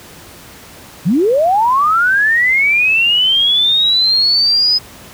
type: linear sweep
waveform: sine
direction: up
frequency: 142.8 to 5060 Hz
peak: -9 dBFS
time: 1.05-4.79 s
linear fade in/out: 20 ms
effects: pink hiss -37 dBFS RMS until 5.13 s + high-pass 60 Hz 12 dB/octave